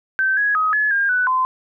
sine tone with pitch steps, 1549 / 1666 / 1263 / 1707 / 1610 / 1490 / 1029 Hz, G6 / G#6 / D#6 / G#6 / G6 / F#6 / C6, -21 / +5 / +26 / +47 / +46 / +12 / -29 cents, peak -15 dBFS, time 0.19-1.45 s, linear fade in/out 0 ms, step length 180 ms, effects none

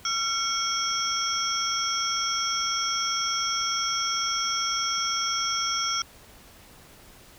sine tone cluster, 1362 / 2220 / 3263 / 5490 / 5920 Hz, F6 / C#7 / G#7 / F8 / F#8, -44 / +2 / -31 / -31 / 0 cents, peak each -29 / -36 / -32 / -29 / -32 dBFS, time 0.05-6.02 s, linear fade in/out 2 ms, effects pink hiss -51 dBFS RMS until 7.38 s

